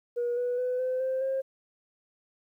sine tone with pitch steps, 480.6 / 490.7 / 501 / 511.5 / 522.3 / 533.3 Hz, B4 / B4 / B4 / C5 / C5 / C5, -47 / -11 / +25 / -39 / -3 / +33 cents, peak -25 dBFS, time 0.16-1.42 s, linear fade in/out 20 ms, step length 210 ms, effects tanh soft clip ceiling -23 dBFS + 11-bit

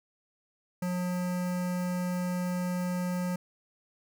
square tone with notch filter, 179.7 Hz, F3, 50 cents sharp, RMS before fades -31 dBFS, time 0.82-3.36 s, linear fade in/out 5 ms, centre 3500 Hz, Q 1.3, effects none

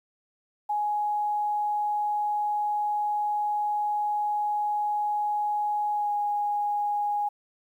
sine tone with pitch glide, 835 to 826.8 Hz, G#5 to G#5, +9 to -8 cents, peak -24 dBFS, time 0.69-7.29 s, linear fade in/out 10 ms, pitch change -17 cents, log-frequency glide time 5.93-6.11 s, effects 10-bit

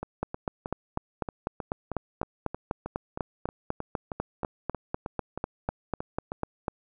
two click trains, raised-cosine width 1 ms, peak -19 / -14 dBFS, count 21 / 27, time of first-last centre 0.03-6.319 / 0.23-6.682 s, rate 3.18 / 4.03 Hz, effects none

